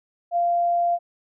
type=tone; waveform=sine; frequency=693 Hz; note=F5; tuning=14 cents flat; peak=-18 dBFS; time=0.31-0.99 s; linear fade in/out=50 ms; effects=none